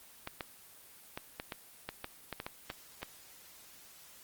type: clicks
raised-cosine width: 0.3 ms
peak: -21 dBFS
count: 12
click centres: 0.274 / 0.408 / 1.175 / 1.399 / 1.522 / 1.89 / 2.044 / 2.327 / 2.401 / 2.465 / 2.701 / 3.03 s
effects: white hiss -56 dBFS RMS until 4.23 s + Opus 24 kbps